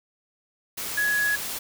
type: tone in noise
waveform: sine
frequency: 1678 Hz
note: G#6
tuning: 17 cents sharp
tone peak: -21 dBFS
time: 0.97-1.36 s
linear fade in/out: 10 ms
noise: white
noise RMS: -32 dBFS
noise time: 0.77-1.59 s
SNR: +8 dB
effects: none